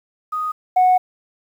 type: tone pair in turn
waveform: sine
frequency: 1244.5 / 736.1 Hz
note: D#6 / F#5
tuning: 0 / -9 cents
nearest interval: major sixth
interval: 909 cents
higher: first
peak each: -20 / -9 dBFS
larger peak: second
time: 0.32-0.52 / 0.76-0.98 s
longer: second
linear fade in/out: 10 ms
effects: tanh soft clip ceiling -8 dBFS + 8-bit